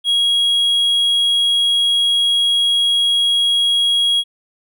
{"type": "tone", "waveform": "triangle", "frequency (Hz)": 3300, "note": "G#7", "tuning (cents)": -12, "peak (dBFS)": -11, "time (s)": [0.04, 4.24], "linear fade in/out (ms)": 50, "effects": []}